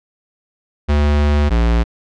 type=tone pair in turn; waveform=square; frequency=73.42 / 57.59 Hz; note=D2 / A#1; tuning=0 / -20 cents; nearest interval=major third; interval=420 cents; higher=first; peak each=-12 dBFS; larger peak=neither; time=0.88-1.5 / 1.5-1.84 s; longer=first; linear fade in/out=20 ms; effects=low-pass 4000 Hz 12 dB/octave